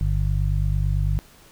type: harmonic tone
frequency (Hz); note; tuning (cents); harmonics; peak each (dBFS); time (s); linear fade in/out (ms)
49; G1; 0; 1 / 2 / 3; -21 / -24 / -26; 0.01-1.19; 0
effects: pink hiss -51 dBFS RMS until 1.51 s